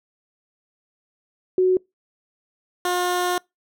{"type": "tone pair in turn", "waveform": ["sine", "15% pulse"], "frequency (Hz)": [370, 357.8], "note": ["F#4", "F4"], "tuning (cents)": [0, 42], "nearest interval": "minor second", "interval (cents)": 58, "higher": "first", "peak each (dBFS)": -14, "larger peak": "neither", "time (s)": [[1.58, 1.77], [2.85, 3.38]], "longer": "second", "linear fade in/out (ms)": 2, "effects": ["noise-tail reverb RT60 0.2 s tail -26 dB re dry"]}